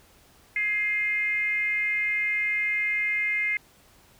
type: tone with frequency modulation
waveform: sine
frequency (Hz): 2100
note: C7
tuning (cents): +6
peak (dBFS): -23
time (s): 0.56-3.57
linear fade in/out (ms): 2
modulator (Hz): 416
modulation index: 0.47
effects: pink hiss -57 dBFS RMS until 4.19 s